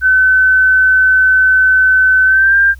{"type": "tone with pitch glide", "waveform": "sine", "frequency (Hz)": [1520, 1591], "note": ["F#6", "G6"], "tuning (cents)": [46, 25], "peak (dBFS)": -6, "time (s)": [0.01, 2.75], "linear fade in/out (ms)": 50, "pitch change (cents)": 79, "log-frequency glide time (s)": [2.25, 2.56], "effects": ["added 64 Hz sine -31 dBFS peak until 2.79 s", "white hiss -51 dBFS RMS until 2.79 s"]}